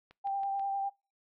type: click train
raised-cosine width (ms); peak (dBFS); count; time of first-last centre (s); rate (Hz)
0.3; -38; 4; 0.11-0.595; 6.18
type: tone with vibrato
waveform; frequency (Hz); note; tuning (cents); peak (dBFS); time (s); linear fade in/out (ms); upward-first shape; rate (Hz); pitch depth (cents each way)
sine; 789; G5; +11; -30; 0.24-0.9; 20; sine; 10; 17
effects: noise-tail reverb RT60 0.3 s tail -25 dB re dry